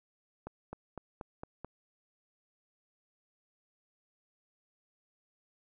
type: accelerating click train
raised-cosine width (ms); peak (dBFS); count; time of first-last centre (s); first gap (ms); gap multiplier
1; -27; 6; 0.47-1.646; 260; 0.95
effects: none